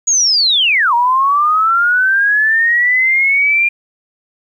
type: linear two-way sweep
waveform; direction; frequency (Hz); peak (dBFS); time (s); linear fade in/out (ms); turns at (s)
sine; down then up; 6780 to 932.3 to 2405; -9; 0.07-3.69; 10; 0.94
effects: 8-bit